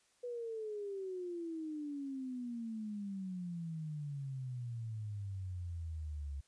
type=exponential sweep; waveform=sine; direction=down; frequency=493.9 to 68.8 Hz; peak=-39 dBFS; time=0.23-6.41 s; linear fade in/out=10 ms; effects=white hiss -72 dBFS RMS until 6.47 s + resampled to 22050 Hz